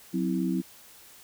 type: tone cluster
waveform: sine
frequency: 183.7 / 260.2 / 326.1 Hz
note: F#3 / C4 / E4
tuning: -12 / -9 / -19 cents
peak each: -28 / -30 / -30 dBFS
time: 0.13-0.62 s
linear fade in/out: 20 ms
effects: white hiss -52 dBFS RMS until 1.23 s